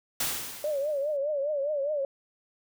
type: noise with exponential decay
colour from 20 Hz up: white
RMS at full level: -27 dBFS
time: 0.2-1.17 s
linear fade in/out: 5 ms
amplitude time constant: 210 ms
type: tone with vibrato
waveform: sine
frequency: 579 Hz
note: D5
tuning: 25 cents flat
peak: -26 dBFS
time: 0.64-2.05 s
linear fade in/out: 2 ms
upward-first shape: triangle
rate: 4.9 Hz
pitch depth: 130 cents each way
effects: none